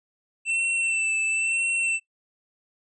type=tone with vibrato; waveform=square; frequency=2675 Hz; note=E7; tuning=25 cents sharp; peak=-23 dBFS; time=0.45-2 s; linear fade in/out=50 ms; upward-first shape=sine; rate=1 Hz; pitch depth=27 cents each way; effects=noise-tail reverb RT60 0.1 s tail -22 dB re dry + resampled to 22050 Hz